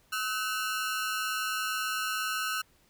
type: ring-modulated tone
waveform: sawtooth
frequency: 1396.9 Hz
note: F6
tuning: in tune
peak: -23 dBFS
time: 0.12-2.62 s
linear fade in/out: 10 ms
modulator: 109 Hz
effects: pink hiss -65 dBFS RMS until 2.89 s